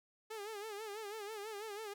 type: tone with vibrato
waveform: sawtooth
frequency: 422.7 Hz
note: G#4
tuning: 31 cents sharp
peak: -39 dBFS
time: 0.3-1.94 s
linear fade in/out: 10 ms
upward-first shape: sine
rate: 6.1 Hz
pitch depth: 100 cents each way
effects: none